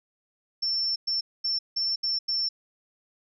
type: tone bursts at uneven times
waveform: sine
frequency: 5390 Hz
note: E8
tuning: 38 cents sharp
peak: -24 dBFS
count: 6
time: 0.62-0.96 / 1.07-1.21 / 1.44-1.59 / 1.76-1.96 / 2.03-2.19 / 2.28-2.49 s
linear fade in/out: 10 ms
effects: none